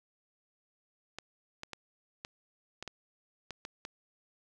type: clicks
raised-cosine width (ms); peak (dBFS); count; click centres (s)
0.2; -23; 9; 1.186 / 1.634 / 1.733 / 2.249 / 2.826 / 2.877 / 3.507 / 3.651 / 3.851
effects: none